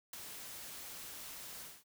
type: noise with ADSR envelope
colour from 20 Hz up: white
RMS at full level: -42 dBFS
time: 0.13-1.84 s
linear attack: 5 ms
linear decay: 7 ms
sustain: -6 dB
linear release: 220 ms
effects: none